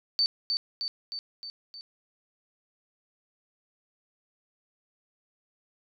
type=tone with echo; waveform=sine; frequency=4558 Hz; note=C#8; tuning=47 cents sharp; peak=-21 dBFS; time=0.19-0.26 s; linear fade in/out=0 ms; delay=310 ms; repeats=5; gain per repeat=-4 dB; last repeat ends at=1.81 s; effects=none